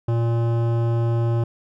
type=tone with hard clipping; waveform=sine; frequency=116.54 Hz; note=A#2; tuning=in tune; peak=-20 dBFS; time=0.08-1.44 s; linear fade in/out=5 ms; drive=15 dB; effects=none